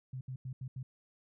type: tone bursts at uneven times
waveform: sine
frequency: 129.4 Hz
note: C3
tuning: 19 cents flat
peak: -38 dBFS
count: 5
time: 0.13-0.21 / 0.28-0.36 / 0.45-0.53 / 0.61-0.68 / 0.76-0.83 s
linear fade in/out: 5 ms
effects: none